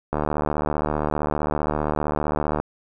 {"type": "click train", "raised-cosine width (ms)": 1, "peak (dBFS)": -9, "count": 187, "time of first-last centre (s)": [0.13, 2.6], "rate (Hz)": 75.3, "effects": []}